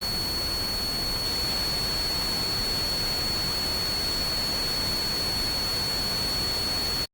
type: tone in noise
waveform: sine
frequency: 4391 Hz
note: C#8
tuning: 17 cents flat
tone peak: -26 dBFS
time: 0.01-7.06 s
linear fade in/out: 20 ms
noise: pink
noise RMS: -32 dBFS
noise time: 0.01-7.06 s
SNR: +3 dB
effects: Opus 24 kbps